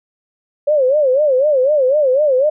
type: tone with vibrato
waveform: sine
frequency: 556 Hz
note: C#5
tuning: 5 cents sharp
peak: -10 dBFS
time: 0.67-2.5 s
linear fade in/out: 10 ms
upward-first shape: sine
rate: 4 Hz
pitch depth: 170 cents each way
effects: none